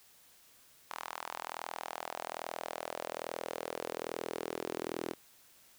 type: tone with high-pass filter sweep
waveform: sawtooth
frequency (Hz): 41.2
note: E1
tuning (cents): 0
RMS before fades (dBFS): -41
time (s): 0.9-5.14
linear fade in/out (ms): 10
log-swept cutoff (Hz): 1000 to 350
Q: 2.4
effects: white hiss -62 dBFS RMS until 5.78 s